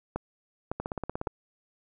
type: two click trains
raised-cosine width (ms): 1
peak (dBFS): -16 / -18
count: 3 / 9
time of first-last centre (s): 0.16-1.271 / 0.8-1.273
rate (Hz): 1.8 / 16.9
effects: none